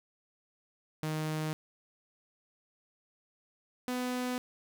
sawtooth tone pair in turn, 155.56 / 249.9 Hz, D#3 / B3, 0 / +21 cents, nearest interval minor sixth, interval 821 cents, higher second, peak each -28 dBFS, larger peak neither, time 1.03-1.53 / 3.88-4.38 s, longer neither, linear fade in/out 0 ms, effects none

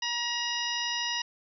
harmonic tone with a mistuned harmonic, 952 Hz, A#5, 36 cents sharp, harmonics 1 / 2 / 3 / 4 / 5 / 6, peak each -37 / -35 / -33 / -38 / -36 / -38 dBFS, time 0.02-1.22 s, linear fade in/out 5 ms, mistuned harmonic 5, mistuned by +94 cents, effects none

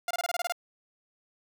sawtooth tone bursts, 701 Hz, F5, 6 cents sharp, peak -24 dBFS, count 9, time 0.08-0.523 s, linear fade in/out 2 ms, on 27 ms, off 25 ms, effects none

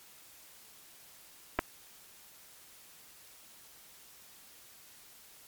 clicks, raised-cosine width 0.5 ms, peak -13 dBFS, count 2, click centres 1.589 / 1.592 s, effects white hiss -56 dBFS RMS until 5.47 s + MP3 96 kbps

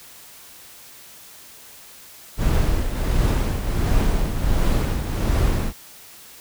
brown noise with tremolo, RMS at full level -17 dBFS, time 2.37-5.73 s, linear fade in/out 50 ms, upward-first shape triangle, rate 1.4 Hz, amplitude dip 60%, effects white hiss -44 dBFS RMS until 6.4 s

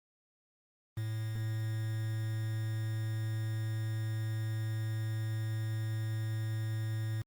triangle tone with quantisation, 110 Hz, A2, in tune, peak -30 dBFS, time 0.97-7.22 s, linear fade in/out 5 ms, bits 8, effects Opus 24 kbps

